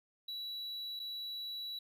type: tone with dropouts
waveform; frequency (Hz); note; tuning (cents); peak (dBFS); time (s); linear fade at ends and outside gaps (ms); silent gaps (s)
triangle; 3924; B7; -12; -38; 0.28-1.79; 5; 0.994-0.998
effects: none